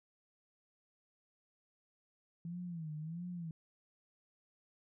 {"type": "tone with vibrato", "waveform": "sine", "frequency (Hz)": 164.81, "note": "E3", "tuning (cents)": 0, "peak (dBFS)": -40, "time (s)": [2.45, 3.51], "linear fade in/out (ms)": 2, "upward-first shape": "sine", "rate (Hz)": 1.5, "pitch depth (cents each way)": 140, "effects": []}